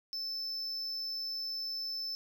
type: tone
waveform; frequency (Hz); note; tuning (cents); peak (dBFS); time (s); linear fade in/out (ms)
triangle; 5274; E8; 0; -34; 0.13-2.15; 0
effects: none